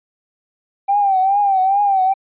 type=tone with vibrato; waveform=triangle; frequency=784 Hz; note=G5; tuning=in tune; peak=-8 dBFS; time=0.88-2.14 s; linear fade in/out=20 ms; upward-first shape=triangle; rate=2.4 Hz; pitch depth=97 cents each way; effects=tanh soft clip ceiling -10 dBFS + resampled to 8000 Hz

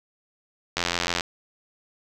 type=click train; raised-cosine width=0.2 ms; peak=-6 dBFS; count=39; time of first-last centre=0.77-1.208 s; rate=86.7 Hz; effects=none

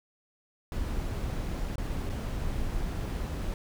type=noise with dropouts; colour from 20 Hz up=brown; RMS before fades=-32 dBFS; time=0.72-3.54 s; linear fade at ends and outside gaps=1 ms; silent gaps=1.757-1.781 / 2.093-2.098 s; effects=none

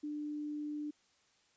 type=tone; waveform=sine; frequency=297.6 Hz; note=D4; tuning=23 cents sharp; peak=-37 dBFS; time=0.03-0.91 s; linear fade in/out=10 ms; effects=white hiss -71 dBFS RMS until 1.56 s + resampled to 16000 Hz

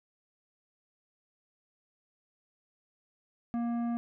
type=tone with tanh clipping; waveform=triangle; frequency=235.7 Hz; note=A#3; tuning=19 cents sharp; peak=-31 dBFS; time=3.54-3.97 s; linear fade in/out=0 ms; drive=15 dB; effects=none

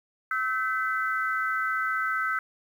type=tone cluster; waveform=sine; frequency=1301 / 1536 / 2012 Hz; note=E6 / G6 / B6; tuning=-23 / -36 / +32 cents; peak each=-28 / -28 / -35 dBFS; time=0.31-2.39 s; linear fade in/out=2 ms; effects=9-bit

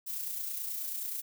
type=noise with amplitude modulation; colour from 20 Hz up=violet; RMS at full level=-35 dBFS; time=0.06-1.22 s; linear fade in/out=20 ms; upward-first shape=sine; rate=29.4 Hz; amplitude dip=40%; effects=none

